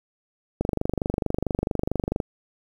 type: click train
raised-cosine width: 2 ms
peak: -10 dBFS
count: 40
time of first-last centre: 0.61-2.202 s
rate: 24.5 Hz
effects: 8-bit